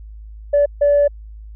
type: tone bursts at uneven times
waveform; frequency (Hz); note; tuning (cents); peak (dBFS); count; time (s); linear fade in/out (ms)
sine; 577; D5; -31; -9; 2; 0.53-0.66 / 0.81-1.08; 10
effects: tanh soft clip ceiling -7 dBFS + added 53 Hz sine -33 dBFS peak until 1.55 s